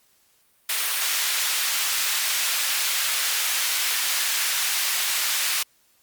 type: high-pass noise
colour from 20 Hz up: pink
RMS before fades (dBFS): -24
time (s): 0.69-5.63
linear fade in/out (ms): 5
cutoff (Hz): 1900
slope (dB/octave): 12
effects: white hiss -62 dBFS RMS until 6.02 s + Opus 48 kbps